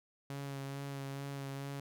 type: tone with vibrato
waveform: sawtooth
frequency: 138.59 Hz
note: C#3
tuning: in tune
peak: -36 dBFS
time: 0.3-1.8 s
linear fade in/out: 2 ms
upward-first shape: sine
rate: 2.3 Hz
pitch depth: 19 cents each way
effects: none